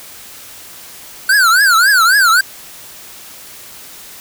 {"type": "tone with vibrato", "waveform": "square", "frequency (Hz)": 1480, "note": "F#6", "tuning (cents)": 0, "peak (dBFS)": -8, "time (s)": [1.29, 2.41], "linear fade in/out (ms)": 5, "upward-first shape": "triangle", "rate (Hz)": 3.7, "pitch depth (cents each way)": 250, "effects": ["white hiss -35 dBFS RMS until 4.2 s"]}